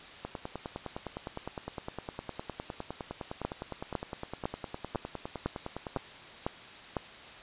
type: two click trains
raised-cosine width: 1 ms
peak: -16 / -22 dBFS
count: 8 / 57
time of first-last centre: 3.45-6.968 / 0.25-5.97 s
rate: 1.99 / 9.79 Hz
effects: white hiss -48 dBFS RMS until 7.42 s + resampled to 8000 Hz